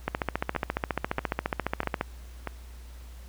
two click trains, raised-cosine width 0.5 ms, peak -11 / -16 dBFS, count 29 / 4, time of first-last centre 0.08-2.011 / 0.55-2.473 s, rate 14.5 / 1.56 Hz, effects added 60 Hz sine -42 dBFS peak until 3.28 s + pink hiss -55 dBFS RMS until 3.28 s

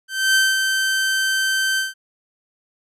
sawtooth tone with ADSR envelope, 1550 Hz, G6, 20 cents flat, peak -9 dBFS, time 0.08-1.94 s, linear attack 270 ms, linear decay 210 ms, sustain -5 dB, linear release 160 ms, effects low-pass 12000 Hz 12 dB/octave

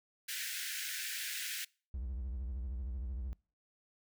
pink high-pass noise, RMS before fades -40 dBFS, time 0.28-1.65 s, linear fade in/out 10 ms, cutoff 1500 Hz, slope 96 dB/octave
triangle tone with vibrato, 63 Hz, B1, 35 cents sharp, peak -35 dBFS, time 1.94-3.33 s, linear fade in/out 0 ms, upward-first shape sine, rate 13 Hz, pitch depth 200 cents each way
effects noise-tail reverb RT60 0.4 s tail -26 dB re dry

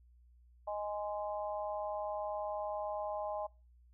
harmonic tone, 207.7 Hz, G#3, in tune, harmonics 3 / 4 / 5, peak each -38 / -40 / -45 dBFS, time 0.67-3.47 s, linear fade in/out 10 ms, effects noise-tail reverb RT60 0.3 s tail -23 dB re dry + added 60 Hz sine -60 dBFS peak until 3.93 s

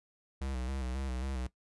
square tone with vibrato, 64.9 Hz, C2, 13 cents flat, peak -35 dBFS, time 0.41-1.47 s, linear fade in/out 5 ms, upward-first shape square, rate 3.7 Hz, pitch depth 58 cents each way, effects noise-tail reverb RT60 0.1 s tail -17 dB re dry + resampled to 24000 Hz

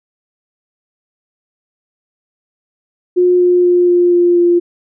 sine tone with pitch steps, 359 / 356.7 / 354.5 / 352.2 / 350 / 347.8 Hz, F4 / F4 / F4 / F4 / F4 / F4, +48 / +37 / +26 / +15 / +4 / -7 cents, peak -7 dBFS, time 3.16-4.6 s, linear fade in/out 20 ms, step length 240 ms, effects none

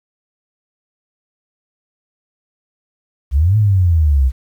sine exponential two-way sweep, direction up then down, 62.3 to 110 to 62.3 Hz, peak -9 dBFS, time 3.31-4.32 s, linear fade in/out 50 ms, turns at 3.57 s, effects 8-bit

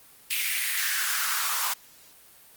white noise with high-pass filter sweep, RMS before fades -27 dBFS, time 0.3-1.74 s, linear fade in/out 10 ms, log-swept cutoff 2500 to 980 Hz, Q 3.6, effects white hiss -53 dBFS RMS until 2.56 s + Opus 32 kbps

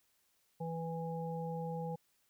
harmonic tone, 164.81 Hz, E3, in tune, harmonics 1 / 3 / 5, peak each -39 / -42 / -44 dBFS, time 0.6-1.96 s, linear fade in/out 10 ms, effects white hiss -75 dBFS RMS until 2.29 s

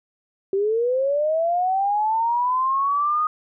sine linear sweep, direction up, 381.6 to 1244.5 Hz, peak -18 dBFS, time 0.53-3.27 s, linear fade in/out 2 ms, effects none

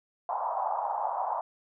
white band-pass noise, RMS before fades -31 dBFS, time 0.29-1.41 s, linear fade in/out 2 ms, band 670 to 1000 Hz, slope 48 dB/octave, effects none

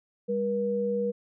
sine tone pair together, 200.6 / 480 Hz, G3 / B4, +40 / -49 cents, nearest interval octave + minor third, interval 1511 cents, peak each -31 / -26 dBFS, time 0.28-1.12 s, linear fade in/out 20 ms, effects none

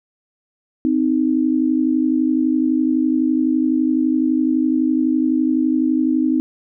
sine tone pair together, 259.2 / 311.1 Hz, C4 / D#4, -16 / 0 cents, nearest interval minor third, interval 316 cents, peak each -17 dBFS, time 0.85-6.4 s, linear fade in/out 0 ms, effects none

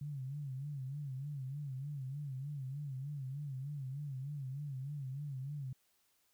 sine tone with vibrato, 138.59 Hz, C#3, in tune, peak -39 dBFS, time 0.01-5.73 s, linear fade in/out 5 ms, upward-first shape sine, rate 3.3 Hz, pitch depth 120 cents each way, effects white hiss -75 dBFS RMS until 6.33 s

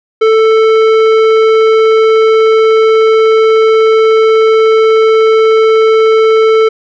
sine tone with tanh clipping, 441.8 Hz, A4, 7 cents sharp, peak -6 dBFS, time 0.21-6.69 s, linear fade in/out 10 ms, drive 14 dB, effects none

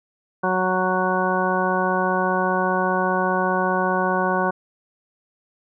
harmonic tone, 185 Hz, F#3, in tune, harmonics 1 / 2 / 3 / 4 / 5 / 6 / 8, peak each -26 / -26 / -26 / -26 / -26 / -26 / -26 dBFS, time 0.43-4.51 s, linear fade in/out 10 ms, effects none

